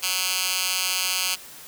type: tone with high-pass filter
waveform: 10% pulse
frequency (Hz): 185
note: F#3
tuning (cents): 0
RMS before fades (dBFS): -25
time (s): 0.02-1.36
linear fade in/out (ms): 20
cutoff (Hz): 3100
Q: 0.86
effects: white hiss -43 dBFS RMS until 1.67 s